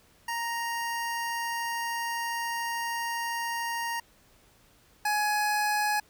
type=tone pair in turn; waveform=25% pulse; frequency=933 / 838.8 Hz; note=A#5 / G#5; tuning=+1 / +17 cents; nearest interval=major second; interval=184 cents; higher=first; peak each=-26 / -21 dBFS; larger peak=second; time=0.28-4 / 5.05-6 s; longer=first; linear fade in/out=5 ms; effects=pink hiss -61 dBFS RMS until 6.09 s